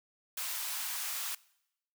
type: high-pass noise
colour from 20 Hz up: white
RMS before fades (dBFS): -37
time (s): 0.37-1.35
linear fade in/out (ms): 5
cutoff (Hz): 790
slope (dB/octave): 24
effects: noise-tail reverb RT60 0.8 s tail -22 dB re dry